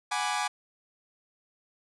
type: chord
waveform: sawtooth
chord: G# half-diminished seventh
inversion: third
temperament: equal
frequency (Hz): 740 / 830.6 / 987.8 / 1174.7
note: F#5 / G#5 / B5 / D6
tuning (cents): 0 / 0 / 0 / 0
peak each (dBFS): -31 / -27 / -32 / -30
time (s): 0.11-0.48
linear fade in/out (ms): 10
effects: resampled to 24000 Hz